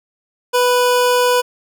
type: tone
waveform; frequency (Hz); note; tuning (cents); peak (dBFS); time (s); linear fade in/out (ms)
25% pulse; 493.9; B4; 0; -8; 0.53-1.42; 20
effects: none